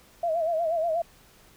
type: tone with vibrato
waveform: sine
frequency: 659 Hz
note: E5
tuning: 1 cent flat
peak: -23 dBFS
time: 0.23-1.02 s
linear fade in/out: 5 ms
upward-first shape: sine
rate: 8.3 Hz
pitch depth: 90 cents each way
effects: pink hiss -56 dBFS RMS until 1.56 s